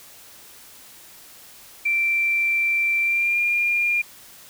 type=tone with pitch glide; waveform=sine; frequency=2349 to 2407 Hz; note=D7 to D7; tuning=0 to +42 cents; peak=-18 dBFS; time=1.85-4.02 s; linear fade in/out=10 ms; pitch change=+42 cents; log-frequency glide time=3.02-3.37 s; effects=white hiss -46 dBFS RMS until 4.49 s